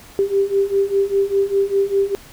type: beating tone pair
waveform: sine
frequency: 392 / 397 Hz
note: G4 / G4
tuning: 0 / +22 cents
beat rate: 5 Hz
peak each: -19 / -17 dBFS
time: 0.19-2.15 s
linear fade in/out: 0 ms
effects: pink hiss -43 dBFS RMS until 2.32 s